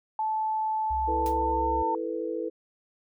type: tone with pitch glide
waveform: sine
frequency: 872 to 899.6 Hz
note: A5 to A5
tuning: -16 to +38 cents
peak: -25 dBFS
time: 0.19-1.95 s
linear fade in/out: 2 ms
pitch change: +54 cents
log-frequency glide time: 0.97-1.6 s
type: tone with vibrato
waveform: sine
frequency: 66.4 Hz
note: C2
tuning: 26 cents sharp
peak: -32 dBFS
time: 0.9-1.83 s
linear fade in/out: 10 ms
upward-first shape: triangle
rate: 18 Hz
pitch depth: 24 cents each way
type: chord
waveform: sine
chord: E suspended fourth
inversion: none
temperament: equal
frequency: 329.6 / 440 / 493.9 Hz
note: E4 / A4 / B4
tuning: 0 / 0 / 0 cents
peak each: -33 dBFS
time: 1.07-2.5 s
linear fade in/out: 20 ms
type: noise with exponential decay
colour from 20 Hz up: white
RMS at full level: -38 dBFS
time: 1.26-1.39 s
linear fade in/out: 1 ms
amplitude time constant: 27 ms
effects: none